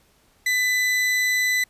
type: tone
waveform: 40% pulse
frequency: 2000 Hz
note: B6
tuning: 21 cents sharp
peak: -18 dBFS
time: 0.46-1.64 s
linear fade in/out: 5 ms
effects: pink hiss -60 dBFS RMS until 1.69 s + resampled to 32000 Hz